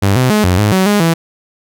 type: tone with pitch steps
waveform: sawtooth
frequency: 99.1 / 127.8 / 211.9 / 90.3 / 104.9 / 188.3 / 206.3 / 165.5 Hz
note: G2 / C3 / G#3 / F#2 / G#2 / F#3 / G#3 / E3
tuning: +19 / -40 / +35 / -42 / +18 / +31 / -11 / +7 cents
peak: -5 dBFS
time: 0.02-1.14 s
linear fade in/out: 10 ms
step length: 140 ms
effects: none